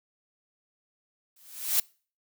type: noise with exponential growth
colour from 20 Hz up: blue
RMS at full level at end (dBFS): -21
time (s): 1.36-1.8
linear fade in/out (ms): 5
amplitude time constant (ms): 95
effects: noise-tail reverb RT60 0.4 s tail -25 dB re dry